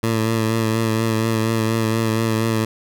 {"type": "tone with vibrato", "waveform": "15% pulse", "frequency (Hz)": 112, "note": "A2", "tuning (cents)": 31, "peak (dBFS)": -11, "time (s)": [0.03, 2.65], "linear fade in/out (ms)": 5, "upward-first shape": "triangle", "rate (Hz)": 4.2, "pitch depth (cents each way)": 37, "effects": []}